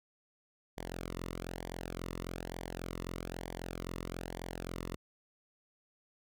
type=tone with flanger; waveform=sawtooth; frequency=43.73 Hz; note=F1; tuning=3 cents sharp; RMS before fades=-42 dBFS; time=0.77-4.96 s; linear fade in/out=10 ms; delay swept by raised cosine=0.75 to 1.28 ms; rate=1.1 Hz; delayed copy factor=-0.75; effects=none